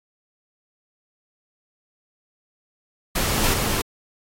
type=noise with echo; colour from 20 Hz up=pink; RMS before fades=-22 dBFS; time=3.15-3.54 s; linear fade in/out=10 ms; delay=280 ms; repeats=1; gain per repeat=-2 dB; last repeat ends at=3.82 s; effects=AAC 48 kbps